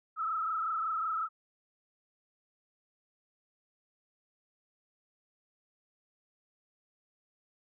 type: tone with frequency modulation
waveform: sine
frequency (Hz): 1300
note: E6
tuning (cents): -24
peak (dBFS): -30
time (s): 0.16-1.29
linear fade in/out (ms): 50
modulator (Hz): 25.4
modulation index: 2
effects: none